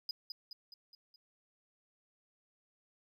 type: tone with echo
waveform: triangle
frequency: 4978 Hz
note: D#8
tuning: in tune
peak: -34 dBFS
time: 0.09-0.11 s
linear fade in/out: 2 ms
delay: 210 ms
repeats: 5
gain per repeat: -5 dB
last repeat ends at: 1.16 s
effects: none